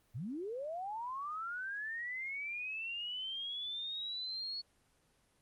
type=linear sweep; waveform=sine; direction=up; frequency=95.9 to 4396 Hz; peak=-38 dBFS; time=0.14-4.62 s; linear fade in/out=20 ms; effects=pink hiss -72 dBFS RMS until 5.41 s + Opus 24 kbps